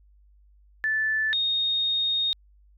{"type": "tone pair in turn", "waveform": "sine", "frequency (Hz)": [1751, 3710], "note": ["A6", "A#7"], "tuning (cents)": [-9, -9], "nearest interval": "octave + minor second", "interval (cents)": 1300, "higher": "second", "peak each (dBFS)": -22, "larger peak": "neither", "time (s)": [[0.84, 1.33], [1.33, 2.33]], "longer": "second", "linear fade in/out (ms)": 0, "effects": ["added 50 Hz sine -54 dBFS peak until 2.77 s"]}